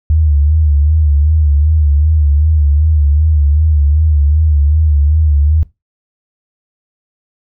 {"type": "tone with vibrato", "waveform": "sine", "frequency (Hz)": 75.2, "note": "D2", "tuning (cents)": 42, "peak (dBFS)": -7, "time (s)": [0.1, 5.63], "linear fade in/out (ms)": 0, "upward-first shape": "sine", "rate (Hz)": 2.6, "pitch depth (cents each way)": 87, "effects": ["noise-tail reverb RT60 0.2 s tail -19 dB re dry"]}